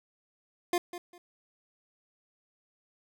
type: tone with echo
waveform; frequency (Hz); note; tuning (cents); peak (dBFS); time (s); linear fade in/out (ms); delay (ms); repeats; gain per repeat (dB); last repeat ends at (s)
25% pulse; 351.2; F4; +10; -21; 0.73-0.78; 2; 200; 2; -13; 1.18
effects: none